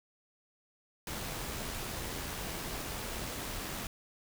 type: noise with amplitude modulation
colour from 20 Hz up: pink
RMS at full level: -38 dBFS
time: 1.07-3.87 s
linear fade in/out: 2 ms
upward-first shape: sine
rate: 84.4 Hz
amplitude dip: 25%
effects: none